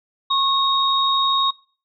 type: tone pair together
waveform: sine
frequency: 1090 / 3752 Hz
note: C#6 / A#7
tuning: -29 / +11 cents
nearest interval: octave + major sixth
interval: 2140 cents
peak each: -19 dBFS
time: 0.3-1.51 s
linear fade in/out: 10 ms
effects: noise-tail reverb RT60 0.4 s tail -21 dB re dry